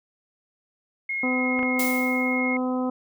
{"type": "tone", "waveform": "sine", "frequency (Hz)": 2155, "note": "C#7", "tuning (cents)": -49, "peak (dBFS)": -25, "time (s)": [1.09, 2.57], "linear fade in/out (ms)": 5}
{"type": "harmonic tone", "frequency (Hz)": 254.2, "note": "C4", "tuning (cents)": -50, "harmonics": [1, 2, 3, 4, 5], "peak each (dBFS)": [-24, -30, -34, -36, -38], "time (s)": [1.23, 2.9], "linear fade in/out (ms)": 5}
{"type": "clicks", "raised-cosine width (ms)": 0.5, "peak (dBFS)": -19, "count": 2, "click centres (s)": [1.592, 1.63]}
{"type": "noise with exponential decay", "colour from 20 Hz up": "blue", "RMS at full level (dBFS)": -26, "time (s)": [1.79, 2.39], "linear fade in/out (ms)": 5, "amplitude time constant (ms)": 130}
{"effects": []}